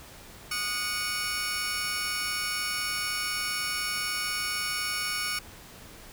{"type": "tone cluster", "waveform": "25% pulse", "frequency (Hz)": [1231, 1460, 2232, 5410], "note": ["D#6", "F#6", "C#7", "E8"], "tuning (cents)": [-19, -24, 11, 44], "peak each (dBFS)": [-33, -32, -29, -29], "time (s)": [0.51, 5.39], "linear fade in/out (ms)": 5, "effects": ["pink hiss -48 dBFS RMS until 6.12 s"]}